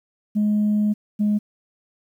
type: tone pair in turn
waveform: sine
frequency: 210 / 209 Hz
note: G#3 / G#3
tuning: +19 / +11 cents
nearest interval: unison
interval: 8 cents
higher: first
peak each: -15 dBFS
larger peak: neither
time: 0.35-0.94 / 1.19-1.39 s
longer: first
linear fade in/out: 20 ms
effects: tanh soft clip ceiling -14 dBFS + 9-bit